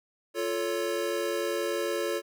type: chord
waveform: square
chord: F augmented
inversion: none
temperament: equal with one note detuned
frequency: 349.2 / 440 / 559.8 Hz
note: F4 / A4 / C#5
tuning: 0 / 0 / +17 cents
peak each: -33 / -33 / -33 dBFS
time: 0.34-2.22 s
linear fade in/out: 50 ms
effects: none